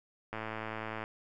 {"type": "click train", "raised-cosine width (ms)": 0.5, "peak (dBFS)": -23, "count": 79, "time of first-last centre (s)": [0.33, 1.039], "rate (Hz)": 110, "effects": []}